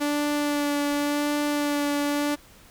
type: tone with vibrato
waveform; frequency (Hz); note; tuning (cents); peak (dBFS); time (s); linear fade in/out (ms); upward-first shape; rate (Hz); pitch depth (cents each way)
sawtooth; 291.1; D4; -15; -19; 0-2.36; 20; sine; 0.9; 15
effects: pink hiss -52 dBFS RMS until 2.7 s